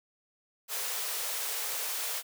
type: high-pass noise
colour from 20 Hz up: white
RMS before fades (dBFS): -34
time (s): 0.68-2.23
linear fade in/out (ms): 50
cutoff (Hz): 400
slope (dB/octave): 96
effects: none